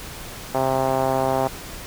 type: tone with low-pass filter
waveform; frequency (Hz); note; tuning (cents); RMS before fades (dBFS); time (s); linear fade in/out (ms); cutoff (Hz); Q
5% pulse; 132.4; C3; +21; -21; 0.54-1.48; 10; 760; 2.3
effects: pink hiss -36 dBFS RMS until 1.86 s